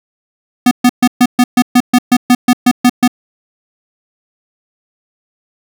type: tone bursts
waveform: square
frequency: 246.9 Hz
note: B3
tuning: in tune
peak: -5 dBFS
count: 14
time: 0.66-3.078 s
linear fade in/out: 5 ms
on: 52 ms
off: 130 ms
effects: none